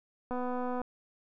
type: click train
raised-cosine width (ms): 1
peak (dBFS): -23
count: 127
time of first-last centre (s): 0.31-0.816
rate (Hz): 249
effects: none